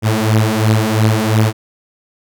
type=beating tone pair; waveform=sawtooth; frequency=107.9 / 110.8 Hz; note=A2 / A2; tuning=-33 / +13 cents; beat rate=2.9 Hz; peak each=-10 dBFS; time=0.02-1.53 s; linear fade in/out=50 ms; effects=none